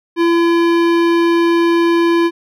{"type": "tone with hard clipping", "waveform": "sine", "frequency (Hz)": 338.5, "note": "E4", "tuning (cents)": 46, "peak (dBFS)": -12, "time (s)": [0.16, 2.31], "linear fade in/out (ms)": 50, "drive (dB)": 17, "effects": []}